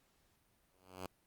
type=tone with exponential growth; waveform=5% pulse; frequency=92.5 Hz; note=F#2; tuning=in tune; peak=-29 dBFS; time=0.7-1.06 s; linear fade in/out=0 ms; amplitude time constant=77 ms; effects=pink hiss -74 dBFS RMS until 1.26 s + Opus 48 kbps